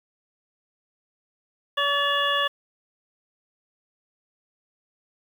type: harmonic tone with a mistuned harmonic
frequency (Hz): 569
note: C#5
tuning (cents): +45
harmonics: 1 / 2 / 3 / 5 / 6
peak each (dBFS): -29 / -25 / -26 / -28 / -28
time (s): 1.77-2.48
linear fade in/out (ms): 10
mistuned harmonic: 3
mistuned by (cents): +23
effects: 8-bit